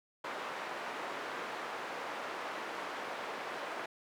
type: band-pass noise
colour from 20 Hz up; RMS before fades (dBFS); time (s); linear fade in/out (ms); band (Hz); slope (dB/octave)
white; -41; 0.24-3.86; 5; 370 to 1400; 12
effects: none